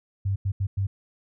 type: tone bursts at uneven times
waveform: sine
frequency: 98 Hz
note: G2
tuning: in tune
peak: -22 dBFS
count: 4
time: 0.25-0.36 / 0.45-0.52 / 0.6-0.67 / 0.77-0.87 s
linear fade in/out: 10 ms
effects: none